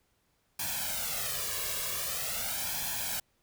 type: noise with flanger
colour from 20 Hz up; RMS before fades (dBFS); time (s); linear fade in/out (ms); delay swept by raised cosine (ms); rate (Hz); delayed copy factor
white; -34; 0.59-3.2; 5; 1.2 to 1.81; 0.44; +0.85
effects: pink hiss -73 dBFS RMS until 3.42 s